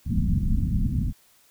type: low-pass noise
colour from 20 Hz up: pink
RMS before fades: -23 dBFS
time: 0.05-1.13 s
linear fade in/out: 50 ms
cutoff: 240 Hz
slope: 48 dB/octave
effects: white hiss -59 dBFS RMS until 1.5 s